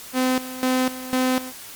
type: tone with tremolo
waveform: sawtooth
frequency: 256.5 Hz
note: C4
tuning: 34 cents flat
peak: -14 dBFS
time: 0.13-1.53 s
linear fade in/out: 50 ms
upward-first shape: square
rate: 2 Hz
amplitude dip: 80%
effects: white hiss -39 dBFS RMS until 1.75 s + MP3 96 kbps